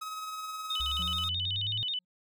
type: tone with tremolo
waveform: 45% pulse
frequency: 1273 Hz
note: D#6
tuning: 39 cents sharp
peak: -35 dBFS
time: 0.01-1.29 s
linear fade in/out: 10 ms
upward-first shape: sine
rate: 19 Hz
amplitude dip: 30%
type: tone with vibrato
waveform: sine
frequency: 3322 Hz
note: G#7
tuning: in tune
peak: -30 dBFS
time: 0.7-1.99 s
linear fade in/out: 5 ms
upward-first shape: square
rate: 9.3 Hz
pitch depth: 180 cents each way
type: linear sweep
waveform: sine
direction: up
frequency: 65.5 to 109.9 Hz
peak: -36 dBFS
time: 0.8-1.83 s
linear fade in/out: 0 ms
type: tone with exponential decay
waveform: triangle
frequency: 179.6 Hz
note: F3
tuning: 49 cents sharp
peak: -37 dBFS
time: 0.99-2.05 s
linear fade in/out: 5 ms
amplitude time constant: 230 ms
effects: none